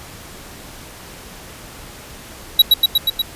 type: tone with echo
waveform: square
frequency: 3881 Hz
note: B7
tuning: 31 cents flat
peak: -5 dBFS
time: 2.59-2.62 s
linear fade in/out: 5 ms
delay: 120 ms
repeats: 5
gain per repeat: -2 dB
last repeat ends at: 3.22 s
effects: pink hiss -37 dBFS RMS until 3.35 s + resampled to 32000 Hz